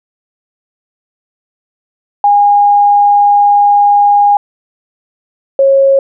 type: tone pair in turn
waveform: sine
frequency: 817 / 545.3 Hz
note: G#5 / C#5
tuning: -29 / -29 cents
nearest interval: perfect fifth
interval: 700 cents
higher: first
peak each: -4 dBFS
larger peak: neither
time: 2.24-4.37 / 5.59-5.99 s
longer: first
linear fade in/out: 2 ms
effects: none